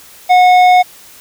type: tone with tanh clipping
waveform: triangle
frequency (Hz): 728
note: F#5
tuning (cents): -28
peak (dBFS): -6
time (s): 0.29-0.83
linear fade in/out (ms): 20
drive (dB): 15
effects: white hiss -39 dBFS RMS until 1.2 s